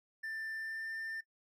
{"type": "tone with pitch glide", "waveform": "triangle", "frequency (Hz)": [1779, 1793.4], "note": ["A6", "A6"], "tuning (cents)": [19, 33], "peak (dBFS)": -37, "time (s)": [0.23, 1.21], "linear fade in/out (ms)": 10, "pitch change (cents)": 14, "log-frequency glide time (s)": [0.53, 0.91], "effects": ["noise-tail reverb RT60 0.1 s tail -19 dB re dry"]}